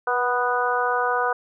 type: harmonic tone with a mistuned harmonic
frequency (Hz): 246.9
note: B3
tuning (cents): 0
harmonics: 2 / 3 / 4 / 5 / 6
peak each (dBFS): -26 / -26 / -26 / -26 / -26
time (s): 0.07-1.33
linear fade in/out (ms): 5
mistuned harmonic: 2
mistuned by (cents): -18
effects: none